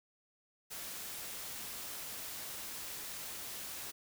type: noise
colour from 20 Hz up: white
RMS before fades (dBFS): -44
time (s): 0.7-3.92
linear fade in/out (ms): 20
effects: none